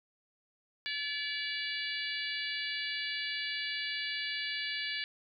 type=harmonic tone; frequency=575 Hz; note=D5; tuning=37 cents flat; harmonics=3 / 4 / 5 / 6 / 7 / 8; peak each=-39 / -40 / -41 / -42 / -42 / -43 dBFS; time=0.86-5.04 s; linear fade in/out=0 ms; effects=none